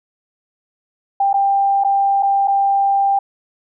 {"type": "tone with dropouts", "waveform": "sine", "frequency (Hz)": 792, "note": "G5", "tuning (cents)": 18, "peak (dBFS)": -12, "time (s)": [1.2, 3.19], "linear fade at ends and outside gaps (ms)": 5, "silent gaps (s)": [[1.331, 1.34], [1.838, 1.846], [2.226, 2.23], [2.475, 2.48]], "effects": []}